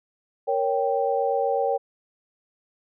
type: chord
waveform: sine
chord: G diminished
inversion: first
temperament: equal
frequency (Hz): 466.2 / 554.4 / 784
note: Bb4 / Db5 / G5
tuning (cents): 0 / 0 / 0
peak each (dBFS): -25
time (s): 0.47-1.78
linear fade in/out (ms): 20
effects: none